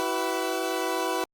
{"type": "chord", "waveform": "20% pulse", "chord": "E suspended second", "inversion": "none", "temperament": "equal with one note detuned", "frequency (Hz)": [329.6, 378.2, 493.9], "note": ["E4", "F#4", "B4"], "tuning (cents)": [0, 38, 0], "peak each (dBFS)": [-26, -25, -26], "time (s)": [0, 1.24], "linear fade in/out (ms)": 0, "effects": ["Opus 48 kbps"]}